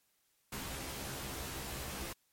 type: noise with comb filter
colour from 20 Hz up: pink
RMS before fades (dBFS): -42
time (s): 0.52-2.13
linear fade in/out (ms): 5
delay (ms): 15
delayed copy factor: +0.95
effects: white hiss -75 dBFS RMS until 2.32 s + MP3 64 kbps